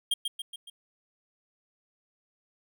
square tone with echo, 3214 Hz, G7, 43 cents sharp, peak -24 dBFS, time 0.11-0.14 s, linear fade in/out 5 ms, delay 140 ms, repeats 4, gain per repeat -5 dB, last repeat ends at 0.7 s, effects none

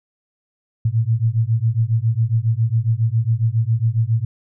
sine beating tone pair, 110 / 117.3 Hz, A2 / A#2, 0 / +11 cents, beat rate 7.3 Hz, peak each -18 dBFS, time 0.85-4.25 s, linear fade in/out 5 ms, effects none

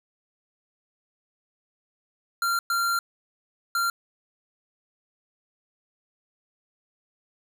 square tone bursts at uneven times, 1381 Hz, F6, 20 cents flat, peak -23 dBFS, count 3, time 2.42-2.59 / 2.7-2.99 / 3.75-3.9 s, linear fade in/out 2 ms, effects none

